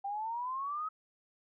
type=exponential sweep; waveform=sine; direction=up; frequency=784 to 1286 Hz; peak=-34 dBFS; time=0.04-0.89 s; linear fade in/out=10 ms; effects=none